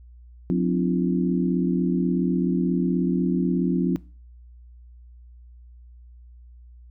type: tone cluster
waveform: sine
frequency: 180.1 / 258.7 / 295.2 / 343 Hz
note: F#3 / C4 / D4 / F4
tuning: -46 / -19 / +9 / -31 cents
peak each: -21 / -25 / -29 / -28 dBFS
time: 0.5-3.96 s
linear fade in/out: 0 ms
effects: noise-tail reverb RT60 0.4 s tail -22 dB re dry + added 60 Hz sine -44 dBFS peak until 6.9 s